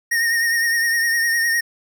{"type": "tone with vibrato", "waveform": "square", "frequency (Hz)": 1851, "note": "A#6", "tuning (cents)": -13, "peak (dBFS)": -17, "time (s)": [0.11, 1.61], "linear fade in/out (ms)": 10, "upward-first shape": "triangle", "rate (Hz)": 9.8, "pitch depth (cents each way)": 44, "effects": []}